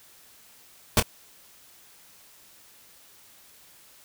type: noise with echo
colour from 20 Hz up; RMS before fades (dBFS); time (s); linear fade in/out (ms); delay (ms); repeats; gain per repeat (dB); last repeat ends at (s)
pink; -18; 0.97-1; 2; 27; 1; -10; 1.027
effects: white hiss -54 dBFS RMS until 4.04 s